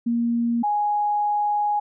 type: tone pair in turn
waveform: sine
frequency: 234.9 / 830.6 Hz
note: A#3 / G#5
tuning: +13 / 0 cents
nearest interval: octave + minor seventh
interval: 2187 cents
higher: second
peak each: -19 dBFS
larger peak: neither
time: 0.06-0.63 / 0.63-1.8 s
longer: second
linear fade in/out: 10 ms
effects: none